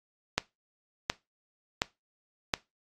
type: click train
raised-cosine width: 0.2 ms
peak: -7 dBFS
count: 4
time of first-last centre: 0.38-2.538 s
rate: 1.39 Hz
effects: noise-tail reverb RT60 0.2 s tail -20 dB re dry + AAC 32 kbps